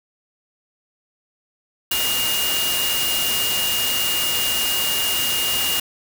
sine tone in noise, 2842 Hz, F7, 30 cents sharp, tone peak -22 dBFS, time 1.91-5.8 s, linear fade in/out 5 ms, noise white, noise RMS -23 dBFS, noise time 1.91-5.8 s, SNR -2 dB, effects none

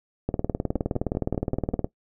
two click trains, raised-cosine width 2 ms, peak -16 / -11 dBFS, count 6 / 31, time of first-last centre 0.76-1.737 / 0.29-1.844 s, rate 5.12 / 19.3 Hz, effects noise-tail reverb RT60 0.1 s tail -18 dB re dry

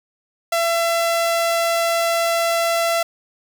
sawtooth tone, 673 Hz, E5, 36 cents sharp, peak -13 dBFS, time 0.52-3.03 s, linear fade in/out 5 ms, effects none

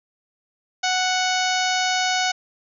harmonic tone, 740 Hz, F#5, in tune, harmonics 1 / 2 / 3 / 4 / 5 / 6 / 7 / 8 / 9, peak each -23 / -26 / -28 / -29 / -30 / -31 / -31 / -32 / -33 dBFS, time 0.83-2.32 s, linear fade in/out 10 ms, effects none

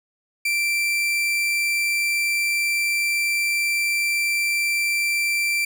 40% pulse tone, 2349 Hz, D7, in tune, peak -19 dBFS, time 0.45-5.65 s, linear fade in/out 5 ms, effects none

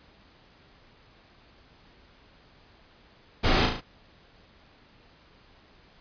pink noise with echo, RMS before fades -23 dBFS, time 3.43-3.67 s, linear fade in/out 20 ms, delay 36 ms, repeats 4, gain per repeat -4 dB, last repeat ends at 3.814 s, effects pink hiss -57 dBFS RMS until 6 s + resampled to 11025 Hz

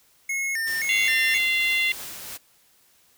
square tone with vibrato, 1982 Hz, B6, 6 cents sharp, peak -25 dBFS, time 0.29-1.38 s, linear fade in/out 5 ms, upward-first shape square, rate 1.9 Hz, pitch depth 160 cents each way
white noise with tremolo, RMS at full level -36 dBFS, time 0.66-2.38 s, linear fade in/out 20 ms, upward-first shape sine, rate 3.1 Hz, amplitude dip 25%
harmonic tone, 690 Hz, F5, 21 cents flat, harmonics 3 / 4 / 5 / 6, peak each -22 / -25 / -29 / -37 dBFS, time 0.89-1.92 s, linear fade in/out 2 ms
effects white hiss -60 dBFS RMS until 3.17 s

